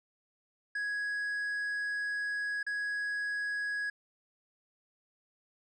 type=tone with dropouts; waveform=triangle; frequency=1665 Hz; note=G#6; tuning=4 cents sharp; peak=-30 dBFS; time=0.75-3.9 s; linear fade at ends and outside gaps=5 ms; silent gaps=2.63-2.665 s; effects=resampled to 24000 Hz